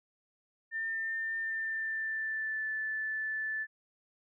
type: tone with pitch glide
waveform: sine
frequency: 1801 to 1750.7 Hz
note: A6 to A6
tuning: +40 to -9 cents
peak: -32 dBFS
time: 0.71-3.67 s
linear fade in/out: 50 ms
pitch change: -49 cents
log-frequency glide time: 1.36-2.68 s
effects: none